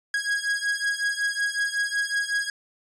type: beating tone pair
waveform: 45% pulse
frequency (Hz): 1646 / 1651.4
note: G#6 / G#6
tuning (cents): -16 / -10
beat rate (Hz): 5.4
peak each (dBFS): -27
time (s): 0.14-2.5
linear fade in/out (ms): 2
effects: resampled to 22050 Hz